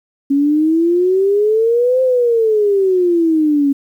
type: exponential two-way sweep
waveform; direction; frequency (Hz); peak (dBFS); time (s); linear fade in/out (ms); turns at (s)
sine; up then down; 275.2 to 522 to 275.2; -10; 0.3-3.73; 10; 2.02
effects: 8-bit